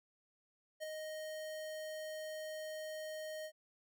square tone with ADSR envelope, 622.3 Hz, D#5, in tune, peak -39 dBFS, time 0.8-3.52 s, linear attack 33 ms, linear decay 7 ms, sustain -4 dB, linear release 69 ms, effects none

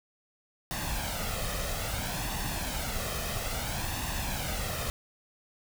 pink noise with flanger, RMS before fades -33 dBFS, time 0.71-4.9 s, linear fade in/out 0 ms, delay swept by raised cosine 1.1 to 1.61 ms, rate 0.6 Hz, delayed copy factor +0.6, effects none

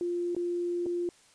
sine tone with dropouts, 349.2 Hz, F4, in tune, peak -28 dBFS, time 0.01-1.09 s, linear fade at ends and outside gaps 1 ms, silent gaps 0.349-0.365 / 0.859-0.864 s, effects white hiss -60 dBFS RMS until 1.34 s + resampled to 22050 Hz

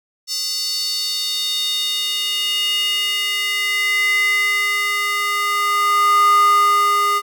square tone with high-pass filter sweep, 408.5 Hz, G#4, 29 cents flat, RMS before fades -18 dBFS, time 0.27-7.22 s, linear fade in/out 50 ms, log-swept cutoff 5100 to 990 Hz, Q 5, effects none

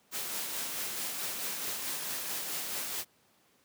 white noise with tremolo, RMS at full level -35 dBFS, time 0.11-3.05 s, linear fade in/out 50 ms, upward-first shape sine, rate 4.6 Hz, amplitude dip 30%, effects pink hiss -67 dBFS RMS until 3.64 s + high-pass 150 Hz 12 dB/octave

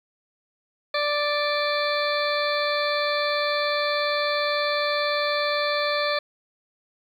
harmonic tone with a mistuned harmonic, 587.3 Hz, D5, in tune, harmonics 1 / 2 / 3 / 4 / 6 / 7 / 8, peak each -25 / -28 / -30 / -31 / -33 / -33 / -34 dBFS, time 0.94-6.19 s, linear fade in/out 5 ms, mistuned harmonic 8, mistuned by -78 cents, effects 9-bit

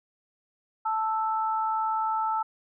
sine tone pair together, 880 / 1318.5 Hz, A5 / E6, 0 / 0 cents, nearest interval perfect fifth, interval 700 cents, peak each -26 / -29 dBFS, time 0.85-2.43 s, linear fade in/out 10 ms, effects none

